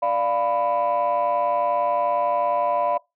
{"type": "chord", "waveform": "sine", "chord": "B diminished", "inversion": "first", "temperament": "equal with one note detuned", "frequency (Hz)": [587.3, 698.5, 992.9], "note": ["D5", "F5", "B5"], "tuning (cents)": [0, 0, 9], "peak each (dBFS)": -22, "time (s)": [0.02, 2.98], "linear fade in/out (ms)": 10, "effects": ["noise-tail reverb RT60 0.2 s tail -23 dB re dry", "tanh soft clip ceiling -14 dBFS"]}